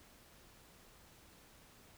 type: silence
effects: pink hiss -62 dBFS RMS until 1.97 s